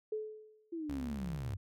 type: tone with exponential decay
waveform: sine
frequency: 431.1 Hz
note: A4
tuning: 35 cents flat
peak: -32 dBFS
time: 0.12-0.72 s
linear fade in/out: 5 ms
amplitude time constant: 130 ms
type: linear sweep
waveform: sine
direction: down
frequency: 344.4 to 88 Hz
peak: -37 dBFS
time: 0.72-1.57 s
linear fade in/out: 10 ms
type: tone with vibrato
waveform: sawtooth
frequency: 68.9 Hz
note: C#2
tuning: 10 cents flat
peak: -38 dBFS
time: 0.89-1.55 s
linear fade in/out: 5 ms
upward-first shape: square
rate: 19 Hz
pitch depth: 28 cents each way
effects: none